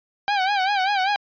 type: tone with vibrato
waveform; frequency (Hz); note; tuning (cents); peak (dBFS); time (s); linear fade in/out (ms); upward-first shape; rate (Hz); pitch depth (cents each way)
sawtooth; 784; G5; 0; -15; 0.28-1.16; 0; sine; 5.1; 100
effects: resampled to 11025 Hz